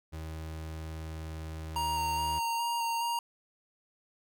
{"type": "tone", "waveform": "35% pulse", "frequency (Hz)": 79.4, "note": "D#2", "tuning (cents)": 36, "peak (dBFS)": -36, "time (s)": [0.12, 2.4], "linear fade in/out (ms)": 20}
{"type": "tone with vibrato", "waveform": "square", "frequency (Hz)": 932.3, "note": "A#5", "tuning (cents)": 0, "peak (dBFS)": -30, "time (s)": [1.76, 3.19], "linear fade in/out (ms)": 2, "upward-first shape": "square", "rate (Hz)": 2.4, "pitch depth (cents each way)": 13}
{"effects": []}